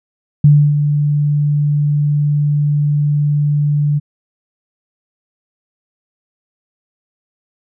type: tone with ADSR envelope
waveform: sine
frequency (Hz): 146.83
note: D3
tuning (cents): 0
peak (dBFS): -3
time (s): 0.44-4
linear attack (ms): 5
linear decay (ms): 290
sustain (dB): -8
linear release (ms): 25
effects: none